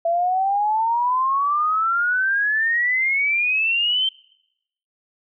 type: exponential sweep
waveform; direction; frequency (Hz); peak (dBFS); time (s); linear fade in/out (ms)
sine; up; 666 to 3136; -17; 0.05-4.09; 5
effects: noise-tail reverb RT60 0.9 s tail -26 dB re dry